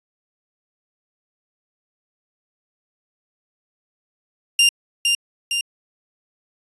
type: tone with echo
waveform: sawtooth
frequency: 2794 Hz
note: F7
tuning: in tune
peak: -8 dBFS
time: 4.59-4.69 s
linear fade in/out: 2 ms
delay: 460 ms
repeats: 2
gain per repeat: -4 dB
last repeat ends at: 5.61 s
effects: resampled to 24000 Hz